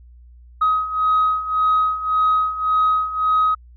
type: beating tone pair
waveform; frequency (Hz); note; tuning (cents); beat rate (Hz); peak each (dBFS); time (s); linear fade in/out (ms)
sine; 1262 / 1263.8; D#6 / D#6; +24 / +27; 1.8; -20 / -16; 0.61-3.55; 10
effects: tanh soft clip ceiling -10 dBFS + added 60 Hz sine -42 dBFS peak until 3.76 s